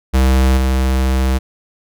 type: tone with level steps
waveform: square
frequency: 65.3 Hz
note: C2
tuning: 3 cents flat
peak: -10 / -13 dBFS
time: 0.13-1.39 s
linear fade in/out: 20 ms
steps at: 0.57 s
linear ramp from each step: 5 ms
effects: none